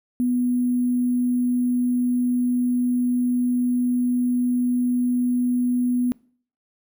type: tone with sample-and-hold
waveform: sine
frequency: 246.9 Hz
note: B3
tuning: in tune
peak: -18 dBFS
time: 0.2-6.12 s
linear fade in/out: 0 ms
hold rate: 11025 Hz
effects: noise-tail reverb RT60 0.5 s tail -24 dB re dry